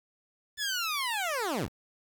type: linear sweep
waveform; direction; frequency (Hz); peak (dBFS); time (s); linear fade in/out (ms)
15% pulse; down; 1760 to 35.64; -23; 0.57-1.69; 50
effects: 9-bit